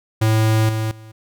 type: tone with level steps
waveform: square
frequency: 110 Hz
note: A2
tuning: in tune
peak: -14 / -20 / -38 dBFS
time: 0.21-1.12 s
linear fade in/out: 10 ms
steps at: 0.69 / 0.91 s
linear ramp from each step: 2 ms
effects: none